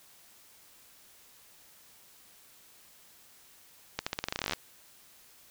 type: accelerating click train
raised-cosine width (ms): 0.2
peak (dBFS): -13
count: 17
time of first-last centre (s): 3.99-4.534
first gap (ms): 75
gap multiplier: 0.88
effects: white hiss -58 dBFS RMS until 5.5 s